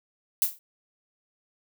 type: noise with exponential decay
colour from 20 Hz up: violet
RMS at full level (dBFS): -19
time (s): 0.42-0.59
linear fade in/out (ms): 1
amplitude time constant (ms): 36
effects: none